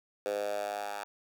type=tone with high-pass filter sweep; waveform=10% pulse; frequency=102.5 Hz; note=G#2; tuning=22 cents flat; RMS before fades=-35 dBFS; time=0.26-1.04 s; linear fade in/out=0 ms; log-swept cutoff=490 to 910 Hz; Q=4.5; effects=none